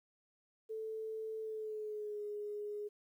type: tone with pitch glide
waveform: sine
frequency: 440 to 416 Hz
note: A4 to G#4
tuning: 0 to +3 cents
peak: -39 dBFS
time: 0.69-2.89 s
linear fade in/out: 20 ms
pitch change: -97 cents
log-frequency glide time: 1.41-2.21 s
effects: 12-bit